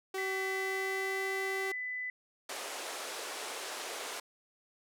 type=tone with pitch glide; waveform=sawtooth; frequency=381.8 to 384.9 Hz; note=G4 to G4; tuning=-46 to -32 cents; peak=-31 dBFS; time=0.14-1.72 s; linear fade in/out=5 ms; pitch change=+14 cents; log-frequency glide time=0.45-1.24 s
type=tone; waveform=sine; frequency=2000 Hz; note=B6; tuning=21 cents sharp; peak=-35 dBFS; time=0.18-2.1 s; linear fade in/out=2 ms
type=band-pass noise; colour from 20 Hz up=pink; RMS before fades=-41 dBFS; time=2.49-4.2 s; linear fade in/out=5 ms; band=400 to 11000 Hz; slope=24 dB/octave
effects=none